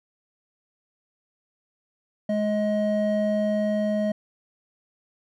triangle tone pair together, 210.2 / 630 Hz, G#3 / D#5, +21 / +21 cents, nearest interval octave + perfect fifth, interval 1900 cents, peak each -22 dBFS, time 2.29-4.12 s, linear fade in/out 5 ms, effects none

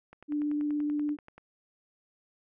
click train, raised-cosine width 0.5 ms, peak -34 dBFS, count 14, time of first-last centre 0.13-1.38 s, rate 10.4 Hz
sine tone with vibrato, 295.5 Hz, D4, 11 cents sharp, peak -27 dBFS, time 0.28-1.17 s, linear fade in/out 50 ms, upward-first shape sine, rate 17 Hz, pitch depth 9 cents each way
effects none

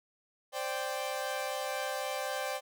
sawtooth chord, C suspended second, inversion none, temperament equal, 523.3 / 587.3 / 784 Hz, C5 / D5 / G5, 0 / 0 / 0 cents, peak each -34 dBFS, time 0.52-2.61 s, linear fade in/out 50 ms, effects none

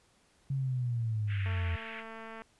sine linear sweep, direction down, 138.3 to 82.41 Hz, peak -29 dBFS, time 0.5-1.76 s, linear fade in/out 5 ms
pink band-pass noise, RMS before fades -45 dBFS, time 1.27-2.04 s, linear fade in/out 50 ms, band 1500 to 2900 Hz, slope 48 dB/octave
click train, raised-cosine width 0.5 ms, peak -31 dBFS, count 216, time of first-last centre 1.46-2.42 s, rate 224 Hz
effects pink hiss -67 dBFS RMS until 2.59 s + resampled to 24000 Hz

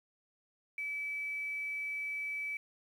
sine tone with quantisation, 2300 Hz, D7, 37 cents flat, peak -35 dBFS, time 0.78-2.57 s, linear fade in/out 2 ms, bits 10, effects none

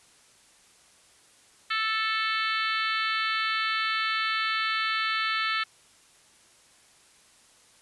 harmonic tone, 440 Hz, A4, in tune, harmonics 3 / 4 / 5 / 6 / 7 / 8 / 9 / 10, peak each -29 / -31 / -33 / -35 / -36 / -37 / -38 / -39 dBFS, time 1.7-5.64 s, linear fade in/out 10 ms, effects white hiss -58 dBFS RMS until 7.81 s + resampled to 24000 Hz

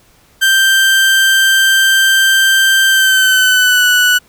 30% pulse tone with pitch glide, 1568 to 1480 Hz, G6 to F#6, 0 to 0 cents, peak -5 dBFS, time 0.41-4.19 s, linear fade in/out 20 ms, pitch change -100 cents, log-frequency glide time 2.88-3.85 s, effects pink hiss -49 dBFS RMS until 4.28 s

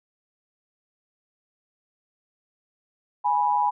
sine tone pair together, 830.6 / 982.1 Hz, G#5 / B5, 0 / -10 cents, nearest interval minor third, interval 290 cents, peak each -22 dBFS, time 3.24-3.71 s, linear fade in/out 20 ms, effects none

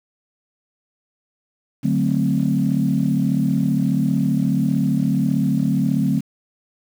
sine chord, D dominant seventh, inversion none, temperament equal, 146.83 / 185 / 220 / 261.6 Hz, D3 / F#3 / A3 / C4, 0 / 0 / 0 / 0 cents, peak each -21 dBFS, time 1.83-6.21 s, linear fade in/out 20 ms, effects tanh soft clip ceiling -7 dBFS + 7-bit

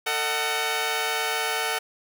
10% pulse chord, D# diminished, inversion second, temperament just, 448 / 622.3 / 746.7 Hz, A4 / D#5 / F#5, +31 / 0 / +16 cents, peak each -20 / -25 / -19 dBFS, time 0.06-1.79 s, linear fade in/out 10 ms, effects none

